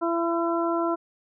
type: harmonic tone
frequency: 336.7 Hz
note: E4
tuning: 37 cents sharp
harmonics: 1 / 2 / 3 / 4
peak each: -25 / -28 / -30 / -31 dBFS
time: 0.01-0.96 s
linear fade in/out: 20 ms
effects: none